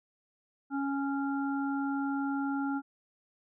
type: harmonic tone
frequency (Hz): 277.2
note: C#4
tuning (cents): 0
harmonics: 1 / 3 / 5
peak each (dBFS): -30 / -38 / -39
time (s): 0.7-2.82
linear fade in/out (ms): 50
effects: none